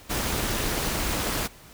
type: noise with amplitude modulation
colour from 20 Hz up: pink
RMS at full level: -24 dBFS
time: 0.09-1.48 s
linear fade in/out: 20 ms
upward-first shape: sine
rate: 264 Hz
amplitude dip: 70%
effects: pink hiss -49 dBFS RMS until 1.73 s